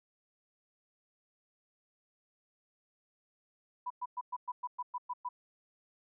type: tone bursts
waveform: sine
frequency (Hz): 987.8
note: B5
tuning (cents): 0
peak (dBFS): -34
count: 10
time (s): 3.86-5.29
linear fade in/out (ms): 10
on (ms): 44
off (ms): 110
effects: none